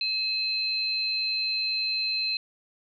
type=tone pair together; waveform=sine; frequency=2582 / 4104 Hz; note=E7 / C8; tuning=-37 / -34 cents; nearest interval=minor sixth; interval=803 cents; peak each=-31 / -26 dBFS; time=0.01-2.37 s; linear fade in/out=2 ms; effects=none